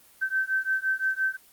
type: beating tone pair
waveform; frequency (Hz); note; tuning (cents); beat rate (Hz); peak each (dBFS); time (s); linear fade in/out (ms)
sine; 1543 / 1548.8; G6 / G6; -28 / -21; 5.8; -27; 0.21-1.37; 20
effects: white hiss -56 dBFS RMS until 1.52 s + Opus 24 kbps